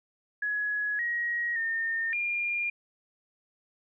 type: tone with pitch steps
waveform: sine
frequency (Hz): 1682 / 1894 / 1822 / 2407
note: G#6 / A#6 / A#6 / D7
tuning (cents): +22 / +27 / -40 / +42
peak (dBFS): -27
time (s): 0.42-2.7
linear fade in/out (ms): 5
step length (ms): 570
effects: none